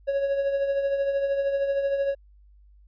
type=tone with tremolo; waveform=triangle; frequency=554.4 Hz; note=C#5; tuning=in tune; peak=-18 dBFS; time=0.07-2.15 s; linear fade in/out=20 ms; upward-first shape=triangle; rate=13 Hz; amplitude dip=55%; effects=added 50 Hz sine -51 dBFS peak until 2.87 s + resampled to 11025 Hz